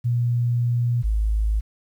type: tone pair in turn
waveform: sine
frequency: 120 / 53.45 Hz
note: B2 / A1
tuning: -49 / -49 cents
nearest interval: octave + major second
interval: 1400 cents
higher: first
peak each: -18 dBFS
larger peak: neither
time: 0.04-1.03 / 1.03-1.61 s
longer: first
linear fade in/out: 20 ms
effects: 9-bit